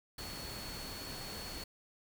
sine tone in noise, 4398 Hz, C#8, 14 cents flat, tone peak -47 dBFS, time 0.18-1.64 s, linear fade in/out 5 ms, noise pink, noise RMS -45 dBFS, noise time 0.18-1.64 s, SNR -5 dB, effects none

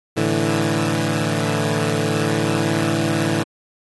15% pulse chord, A suspended fourth, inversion none, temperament equal, 110 / 146.83 / 164.81 Hz, A2 / D3 / E3, 0 / 0 / 0 cents, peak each -16 dBFS, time 0.16-3.44 s, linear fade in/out 20 ms, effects AAC 32 kbps

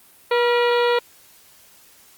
harmonic tone with a mistuned harmonic, 481.6 Hz, B4, 44 cents flat, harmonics 1 / 2 / 3 / 4 / 5 / 6 / 7 / 8 / 9, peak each -17 / -23 / -27 / -29 / -31 / -33 / -34 / -35 / -36 dBFS, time 0.31-0.99 s, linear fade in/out 5 ms, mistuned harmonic 3, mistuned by -66 cents, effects white hiss -51 dBFS RMS until 2.17 s + Opus 32 kbps

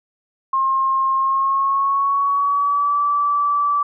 sine tone with pitch glide, 1068 to 1158 Hz, C6 to D6, +35 to -25 cents, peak -15 dBFS, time 0.53-3.83 s, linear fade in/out 5 ms, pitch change +140 cents, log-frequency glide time 1.15-2.99 s, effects none

